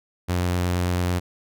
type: tone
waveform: sawtooth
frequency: 89.1 Hz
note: F2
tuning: 35 cents sharp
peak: -17 dBFS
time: 0.28-1.2 s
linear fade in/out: 20 ms
effects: none